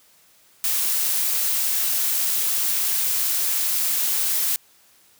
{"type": "noise", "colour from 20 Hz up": "blue", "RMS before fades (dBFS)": -22, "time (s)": [0.64, 4.56], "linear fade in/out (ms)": 0, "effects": ["white hiss -56 dBFS RMS until 5.19 s", "high-pass 60 Hz 12 dB/octave"]}